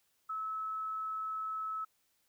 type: tone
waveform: sine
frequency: 1298 Hz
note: E6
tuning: 27 cents flat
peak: -35 dBFS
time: 0.29-1.85 s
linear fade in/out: 10 ms
effects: white hiss -75 dBFS RMS until 2.28 s